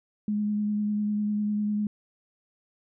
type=tone with vibrato; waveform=sine; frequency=209 Hz; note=G#3; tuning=11 cents sharp; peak=-24 dBFS; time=0.28-1.87 s; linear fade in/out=2 ms; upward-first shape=triangle; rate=10 Hz; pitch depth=18 cents each way; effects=none